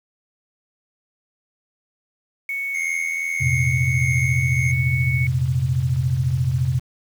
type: tone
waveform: sine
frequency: 2217 Hz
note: C#7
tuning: in tune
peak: -23 dBFS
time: 2.49-5.27 s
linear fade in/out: 2 ms
type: tone with tremolo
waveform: square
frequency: 2134 Hz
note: C7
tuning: 34 cents sharp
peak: -25 dBFS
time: 2.74-4.72 s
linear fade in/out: 10 ms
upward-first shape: sine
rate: 1.6 Hz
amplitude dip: 45%
type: chord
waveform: sine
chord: F suspended fourth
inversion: none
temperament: equal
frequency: 87.31 / 116.54 / 130.81 Hz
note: F2 / Bb2 / C3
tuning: 0 / 0 / 0 cents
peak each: -25 / -25 / -19 dBFS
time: 3.4-6.8 s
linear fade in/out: 20 ms
effects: low-pass 10000 Hz 12 dB/octave + 7-bit